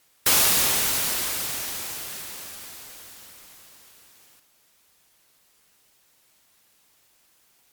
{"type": "noise with exponential decay", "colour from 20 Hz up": "white", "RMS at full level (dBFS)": -17, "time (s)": [0.26, 4.4], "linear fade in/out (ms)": 5, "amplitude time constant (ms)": 900, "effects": ["white hiss -62 dBFS RMS until 7.72 s", "MP3 96 kbps"]}